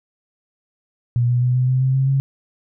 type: tone with pitch steps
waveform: sine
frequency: 120.5 / 122.61 / 124.75 / 126.93 / 129.15 / 131.41 / 133.7 / 136.04 Hz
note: B2 / B2 / B2 / B2 / C3 / C3 / C3 / C#3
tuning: -42 / -12 / +18 / +48 / -22 / +8 / +38 / -32 cents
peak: -14 dBFS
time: 1.16-2.2 s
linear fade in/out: 0 ms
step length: 130 ms
effects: none